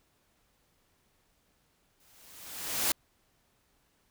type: noise with exponential growth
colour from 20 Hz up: white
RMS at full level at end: -26 dBFS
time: 2-2.92 s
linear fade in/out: 2 ms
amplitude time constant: 200 ms
effects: pink hiss -71 dBFS RMS until 4.1 s